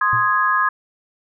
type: chord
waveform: sine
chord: Ab major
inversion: first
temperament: equal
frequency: 1046.5 / 1244.5 / 1661.2 Hz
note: C6 / Eb6 / Ab6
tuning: 0 / 0 / 0 cents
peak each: -19 dBFS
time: 0.01-0.69 s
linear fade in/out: 5 ms
type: tone with exponential decay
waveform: triangle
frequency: 117.1 Hz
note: A#2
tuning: 8 cents sharp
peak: -20 dBFS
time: 0.13-0.37 s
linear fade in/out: 0 ms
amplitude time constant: 51 ms
effects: none